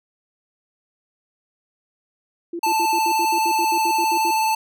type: tone bursts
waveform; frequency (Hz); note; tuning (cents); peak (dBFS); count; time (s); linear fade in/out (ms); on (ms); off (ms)
sine; 341; F4; -41; -25; 14; 2.53-4.309; 5; 63; 69
type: tone with vibrato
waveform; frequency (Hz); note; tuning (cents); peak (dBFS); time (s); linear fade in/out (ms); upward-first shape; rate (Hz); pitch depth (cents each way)
square; 880; A5; 0; -18; 2.63-4.55; 5; square; 19; 13
effects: none